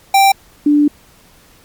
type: tone pair in turn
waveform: square / sine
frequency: 784 / 293.7 Hz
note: G5 / D4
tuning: 0 / 0 cents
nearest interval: octave + perfect fourth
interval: 1700 cents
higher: first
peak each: -7 dBFS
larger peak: neither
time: 0.14-0.32 / 0.66-0.88 s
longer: second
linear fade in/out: 5 ms
effects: pink hiss -47 dBFS RMS until 1.64 s + MP3 96 kbps